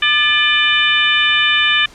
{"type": "harmonic tone with a mistuned harmonic", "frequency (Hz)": 599, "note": "D5", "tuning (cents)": 34, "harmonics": [2, 3, 4, 5, 6], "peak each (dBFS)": [-22, -16, -17, -16, -19], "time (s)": [0.02, 1.86], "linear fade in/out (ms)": 5, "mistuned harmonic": 3, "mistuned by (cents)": -56, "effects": ["pink hiss -42 dBFS RMS until 1.94 s", "low-pass 8000 Hz 12 dB/octave"]}